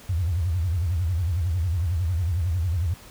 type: tone with vibrato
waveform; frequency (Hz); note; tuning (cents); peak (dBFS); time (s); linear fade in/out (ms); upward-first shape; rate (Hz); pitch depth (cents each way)
sine; 86.5; F2; -16; -21; 0.09-2.94; 5; sine; 11; 190
effects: pink hiss -47 dBFS RMS until 3.1 s